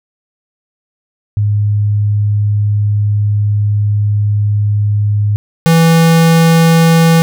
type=tone pair in turn; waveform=sine / square; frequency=103.83 / 164.82 Hz; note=G#2 / E3; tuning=0 / 0 cents; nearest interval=minor sixth; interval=800 cents; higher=second; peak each=-9 / -6 dBFS; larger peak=second; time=1.37-5.36 / 5.66-7.22 s; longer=first; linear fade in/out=0 ms; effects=none